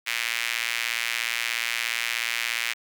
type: tone with high-pass filter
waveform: sawtooth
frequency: 116.9 Hz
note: A#2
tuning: 5 cents sharp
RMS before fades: -28 dBFS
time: 0.06-2.74 s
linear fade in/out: 20 ms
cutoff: 2200 Hz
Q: 2.5
effects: none